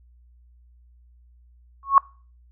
sine tone with exponential growth, 1100 Hz, C#6, 14 cents flat, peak -6 dBFS, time 1.83-1.98 s, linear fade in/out 1 ms, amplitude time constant 31 ms, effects noise-tail reverb RT60 0.4 s tail -25 dB re dry + added 60 Hz sine -51 dBFS peak until 2.51 s

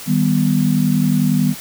sine chord, Eb augmented, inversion none, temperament equal, 155.56 / 196 / 246.9 Hz, Eb3 / G3 / B3, 0 / 0 / 0 cents, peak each -17 dBFS, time 0.06-1.55 s, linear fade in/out 50 ms, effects white hiss -33 dBFS RMS until 1.6 s

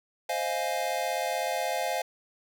square chord, F minor seventh, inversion second, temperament equal, 523.3 / 622.3 / 698.5 / 830.6 Hz, C5 / Eb5 / F5 / Ab5, 0 / 0 / 0 / 0 cents, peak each -35 / -35 / -32 / -35 dBFS, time 0.29-2.02 s, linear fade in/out 5 ms, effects none

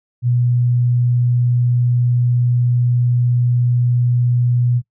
sine tone, 122.1 Hz, B2, 19 cents flat, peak -12 dBFS, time 0.22-4.82 s, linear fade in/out 50 ms, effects noise-tail reverb RT60 0.1 s tail -22 dB re dry

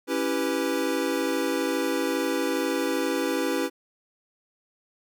square chord, C# half-diminished seventh, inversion none, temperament equal, 277.2 / 329.6 / 392 / 493.9 Hz, C#4 / E4 / G4 / B4, 0 / 0 / 0 / 0 cents, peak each -30 / -30 / -32 / -30 dBFS, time 0.07-3.7 s, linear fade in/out 50 ms, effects none

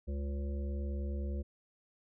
harmonic tone with a mistuned harmonic, 70.5 Hz, C#2, 30 cents sharp, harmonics 1 / 3 / 5 / 7 / 8, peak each -34 / -44 / -48 / -51 / -52 dBFS, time 0.07-1.43 s, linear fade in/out 20 ms, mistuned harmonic 3, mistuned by -27 cents, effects none

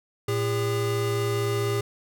square tone pair together, 113.57 / 404.7 Hz, A#2 / G#4, -45 / -45 cents, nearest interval octave + minor seventh, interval 2200 cents, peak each -27 dBFS, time 0.28-1.81 s, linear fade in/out 5 ms, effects none

